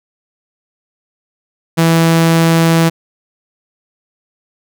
sawtooth tone, 164.81 Hz, E3, in tune, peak -4 dBFS, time 1.77-2.9 s, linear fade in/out 20 ms, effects none

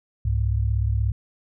sine tone pair together, 66.7 / 103.41 Hz, C2 / G#2, +34 / -7 cents, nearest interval minor sixth, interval 759 cents, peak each -22 dBFS, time 0.25-1.12 s, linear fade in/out 5 ms, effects none

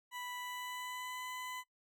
20% pulse tone with pitch glide, 987.8 to 1006.2 Hz, B5 to B5, 0 to +32 cents, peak -37 dBFS, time 0.11-1.64 s, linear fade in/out 50 ms, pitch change +32 cents, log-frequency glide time 0.38-1.24 s, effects noise-tail reverb RT60 0.1 s tail -19 dB re dry

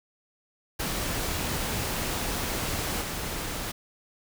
pink noise with level steps, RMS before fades -30 / -33 dBFS, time 0.79-3.72 s, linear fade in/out 10 ms, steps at 3.01 s, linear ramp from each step 10 ms, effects none

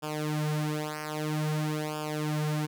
sawtooth tone with flanger, 152.5 Hz, D#3, 34 cents flat, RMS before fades -31 dBFS, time 0.02-2.67 s, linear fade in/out 20 ms, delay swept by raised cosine 0.49 to 6.29 ms, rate 0.51 Hz, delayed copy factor -0.95, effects none

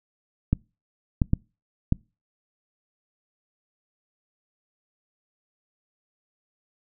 clicks, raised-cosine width 5 ms, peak -7 dBFS, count 4, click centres 0.53 / 1.218 / 1.334 / 1.924 s, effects noise-tail reverb RT60 0.3 s tail -26 dB re dry

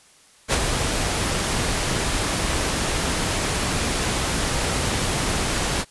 pink noise with ADSR envelope, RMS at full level -18 dBFS, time 0.48-5.85 s, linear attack 48 ms, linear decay 47 ms, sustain -5 dB, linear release 44 ms, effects white hiss -53 dBFS RMS until 5.9 s + resampled to 24000 Hz

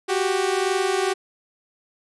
sawtooth tone pair together, 370 / 392 Hz, F#4 / G4, 0 / 0 cents, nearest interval minor second, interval 100 cents, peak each -19 dBFS, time 0.08-1.14 s, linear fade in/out 20 ms, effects resampled to 24000 Hz

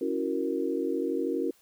sine chord, F# dominant seventh, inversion second, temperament equal, 277.2 / 329.6 / 370 / 466.2 Hz, C#4 / E4 / F#4 / A#4, 0 / 0 / 0 / 0 cents, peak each -32 dBFS, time 0.01-1.51 s, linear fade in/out 5 ms, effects white hiss -63 dBFS RMS until 1.61 s

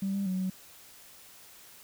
sine tone with pitch steps, 194.5 / 198.3 / 186 / 187.2 Hz, G3 / G3 / F#3 / F#3, -13 / +20 / +9 / +20 cents, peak -27 dBFS, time 0.02-0.5 s, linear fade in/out 5 ms, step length 120 ms, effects tanh soft clip ceiling -24 dBFS + white hiss -53 dBFS RMS until 1.83 s

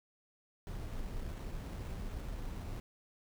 brown noise with sample-and-hold, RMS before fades -41 dBFS, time 0.67-2.8 s, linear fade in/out 0 ms, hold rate 4900 Hz, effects none

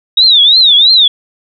sine tone with vibrato, 3729 Hz, A#7, in tune, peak -3 dBFS, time 0.17-1.08 s, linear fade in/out 5 ms, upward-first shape triangle, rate 3 Hz, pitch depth 220 cents each way, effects none

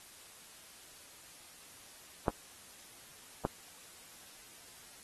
clicks, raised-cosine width 1 ms, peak -14 / -18 dBFS, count 2, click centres 2.282 / 3.451 s, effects white hiss -55 dBFS RMS until 5.03 s + AAC 32 kbps

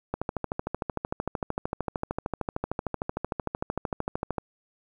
click train, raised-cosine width 1 ms, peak -14 dBFS, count 57, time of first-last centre 0.14-4.382 s, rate 13.2 Hz, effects 9-bit

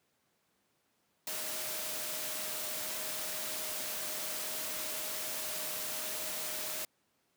sine tone in noise, 622.3 Hz, D#5, in tune, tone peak -49 dBFS, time 1.27-6.85 s, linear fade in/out 2 ms, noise white, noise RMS -38 dBFS, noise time 1.27-6.85 s, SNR -14 dB, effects pink hiss -75 dBFS RMS until 7.36 s + high-pass 150 Hz 12 dB/octave

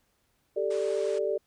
sine chord, G suspended second, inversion none, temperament just, 392 / 441 / 588 Hz, G4 / A4 / D5, 0 / +4 / +2 cents, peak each -30 dBFS, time 0.56-1.38 s, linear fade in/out 10 ms
pink band-pass noise, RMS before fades -48 dBFS, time 0.7-1.19 s, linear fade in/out 10 ms, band 780 to 9500 Hz, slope 96 dB/octave
effects pink hiss -72 dBFS RMS until 1.46 s

